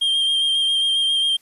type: tone with vibrato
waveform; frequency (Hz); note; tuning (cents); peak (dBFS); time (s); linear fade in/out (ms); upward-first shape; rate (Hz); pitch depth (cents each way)
triangle; 3195; G7; +32; -15; 0.01-1.37; 10; square; 7.4; 16
effects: white hiss -58 dBFS RMS until 1.41 s + resampled to 32000 Hz